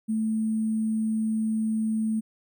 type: tone with sample-and-hold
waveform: sine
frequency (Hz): 220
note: A3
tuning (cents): 0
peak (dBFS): -23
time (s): 0.08-2.21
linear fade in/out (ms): 20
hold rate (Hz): 8820
effects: none